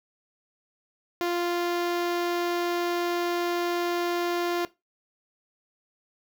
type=tone with notch filter; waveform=sawtooth; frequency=348.3 Hz; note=F4; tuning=5 cents flat; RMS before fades=-27 dBFS; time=1.21-4.65 s; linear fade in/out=0 ms; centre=8900 Hz; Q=0.99; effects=noise-tail reverb RT60 0.2 s tail -17 dB re dry

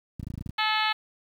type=clicks; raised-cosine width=5 ms; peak=-21 dBFS; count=9; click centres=0.197 / 0.23 / 0.27 / 0.303 / 0.34 / 0.378 / 0.41 / 0.462 / 0.493 s
type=harmonic tone; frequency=432.3 Hz; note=A4; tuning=31 cents flat; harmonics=2 / 3 / 4 / 5 / 6 / 7 / 8 / 9 / 10; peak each=-28 / -30 / -31 / -32 / -33 / -33 / -34 / -35 / -35 dBFS; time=0.58-0.93 s; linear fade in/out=10 ms
effects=high-pass 60 Hz 12 dB/octave + 9-bit

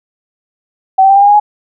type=tone with pitch steps; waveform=sine; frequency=764 / 775.6 / 787.3 / 799.2 / 811.3 / 823.6 / 836 Hz; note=G5 / G5 / G5 / G5 / G#5 / G#5 / G#5; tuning=-45 / -19 / +7 / +33 / -41 / -15 / +11 cents; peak=-3 dBFS; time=0.98-1.4 s; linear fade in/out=10 ms; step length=60 ms; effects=none

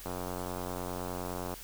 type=click train; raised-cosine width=1 ms; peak=-23 dBFS; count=134; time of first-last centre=0.06-1.539 s; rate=89.9 Hz; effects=added 42 Hz sine -50 dBFS peak until 1.63 s + white hiss -48 dBFS RMS until 1.63 s

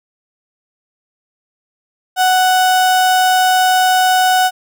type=tone; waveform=35% pulse; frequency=742 Hz; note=F#5; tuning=5 cents sharp; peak=-8 dBFS; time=2.16-4.51 s; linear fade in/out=50 ms; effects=none

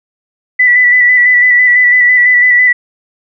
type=tone with vibrato; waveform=sine; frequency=1975.5 Hz; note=B6; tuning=in tune; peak=-4 dBFS; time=0.59-2.73 s; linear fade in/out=10 ms; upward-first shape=square; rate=6 Hz; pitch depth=22 cents each way; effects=none

